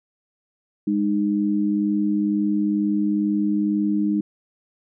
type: tone pair together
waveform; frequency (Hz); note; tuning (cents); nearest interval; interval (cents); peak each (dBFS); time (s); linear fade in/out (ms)
sine; 204.9 / 307; G#3 / D#4; -23 / -23; perfect fifth; 700; -21; 0.87-4.21; 5
effects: none